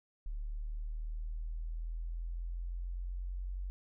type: linear sweep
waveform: sine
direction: up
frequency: 36.71 to 46.25 Hz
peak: -36 dBFS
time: 0.26-3.7 s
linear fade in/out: 0 ms
effects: none